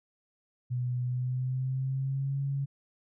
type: tone with pitch glide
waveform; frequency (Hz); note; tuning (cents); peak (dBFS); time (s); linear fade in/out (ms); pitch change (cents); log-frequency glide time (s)
sine; 124.1 to 138.5; B2 to C#3; +9 to -1; -28; 0.7-2.66; 20; +190; 1.04-2.4
effects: none